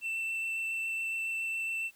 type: tone with vibrato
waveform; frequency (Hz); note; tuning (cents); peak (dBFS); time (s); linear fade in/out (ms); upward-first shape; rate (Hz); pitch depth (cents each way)
triangle; 2676; E7; +25; -30; 0.01-1.91; 50; sine; 7.2; 8
effects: white hiss -63 dBFS RMS until 1.95 s